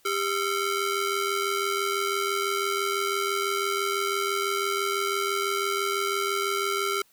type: ring-modulated tone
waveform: sawtooth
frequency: 880 Hz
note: A5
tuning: in tune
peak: -18 dBFS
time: 0.05-7.02 s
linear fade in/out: 5 ms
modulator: 483 Hz
effects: white hiss -62 dBFS RMS until 7.12 s